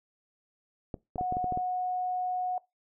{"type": "clicks", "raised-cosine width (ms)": 2, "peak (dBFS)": -22, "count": 8, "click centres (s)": [0.942, 1.158, 1.211, 1.324, 1.369, 1.443, 1.523, 1.574]}
{"type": "tone", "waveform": "sine", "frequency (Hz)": 731, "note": "F#5", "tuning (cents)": -21, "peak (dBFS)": -28, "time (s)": [1.18, 2.58], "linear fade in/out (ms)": 2}
{"effects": ["noise-tail reverb RT60 0.2 s tail -21 dB re dry"]}